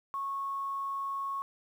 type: tone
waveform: sine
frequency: 1100 Hz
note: C#6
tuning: 14 cents flat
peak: -32 dBFS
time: 0.14-1.42 s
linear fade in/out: 0 ms
effects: 10-bit